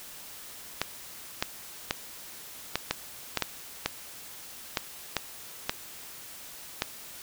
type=clicks; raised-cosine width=0.2 ms; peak=-8 dBFS; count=12; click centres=0.816 / 1.425 / 1.909 / 2.756 / 2.91 / 3.373 / 3.423 / 3.86 / 4.772 / 5.167 / 5.695 / 6.821 s; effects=white hiss -45 dBFS RMS until 7.22 s